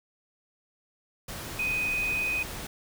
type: tone in noise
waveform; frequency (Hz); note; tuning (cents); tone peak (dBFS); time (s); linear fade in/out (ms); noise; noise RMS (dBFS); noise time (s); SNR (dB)
sine; 2500; D#7; +8; -26; 1.59-2.43; 5; pink; -38; 1.28-2.67; +9
effects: none